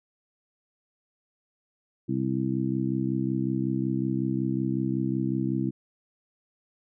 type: harmonic tone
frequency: 65.41 Hz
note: C2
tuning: in tune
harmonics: 2 / 3 / 4 / 5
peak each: -30 / -30 / -30 / -30 dBFS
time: 2.08-5.71 s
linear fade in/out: 20 ms
effects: none